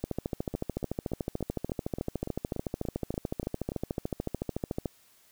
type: two click trains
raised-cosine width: 2 ms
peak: -17 / -21 dBFS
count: 67 / 12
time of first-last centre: 0.04-4.858 / 0.54-3.719 s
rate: 13.7 / 3.46 Hz
effects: white hiss -62 dBFS RMS until 5.31 s